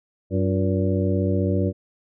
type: harmonic tone with a mistuned harmonic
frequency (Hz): 95.7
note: G2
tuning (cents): -41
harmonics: 1 / 2 / 3 / 4 / 5 / 6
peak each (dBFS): -22 / -25 / -27 / -28 / -29 / -30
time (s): 0.3-1.73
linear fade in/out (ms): 50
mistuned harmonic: 4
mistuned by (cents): -100
effects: none